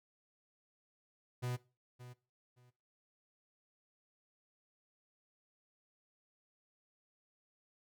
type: tone with echo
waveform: 45% pulse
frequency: 123.9 Hz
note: B2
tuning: 6 cents sharp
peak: -36 dBFS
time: 1.42-1.57 s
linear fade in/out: 20 ms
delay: 570 ms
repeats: 2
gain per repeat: -14 dB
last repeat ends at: 2.71 s
effects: noise-tail reverb RT60 0.3 s tail -18 dB re dry